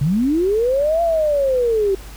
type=linear two-way sweep; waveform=sine; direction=up then down; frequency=130 to 686 to 378.8 Hz; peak=-14 dBFS; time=0.01-1.95 s; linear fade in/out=5 ms; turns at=1.02 s; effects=added 50 Hz sine -34 dBFS peak until 2.16 s + pink hiss -41 dBFS RMS until 2.16 s